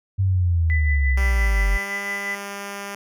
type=linear sweep; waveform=sine; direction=down; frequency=98 to 44.17 Hz; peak=-16 dBFS; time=0.18-1.78 s; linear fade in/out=20 ms
type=tone with tremolo; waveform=sine; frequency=1997 Hz; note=B6; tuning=19 cents sharp; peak=-23 dBFS; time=0.7-2.35 s; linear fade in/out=0 ms; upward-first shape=sine; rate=5.8 Hz; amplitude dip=55%
type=tone with pitch glide; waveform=5% pulse; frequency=195.9 to 200.4 Hz; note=G3 to G3; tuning=-1 to +38 cents; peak=-19 dBFS; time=1.17-2.95 s; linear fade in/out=2 ms; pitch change=+39 cents; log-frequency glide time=1.62-1.99 s
effects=none